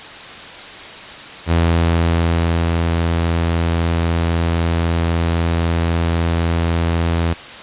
sawtooth tone with ADSR envelope, 83.8 Hz, E2, 29 cents sharp, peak -8 dBFS, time 1.46-7.34 s, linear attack 55 ms, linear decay 1200 ms, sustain -3 dB, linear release 15 ms, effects white hiss -33 dBFS RMS until 7.62 s + resampled to 8000 Hz

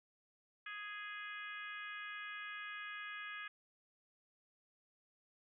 harmonic tone, 415.3 Hz, G#4, in tune, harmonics 3 / 4 / 5 / 6 / 7 / 8, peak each -51 / -47 / -52 / -52 / -57 / -59 dBFS, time 0.66-3.48 s, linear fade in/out 5 ms, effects none

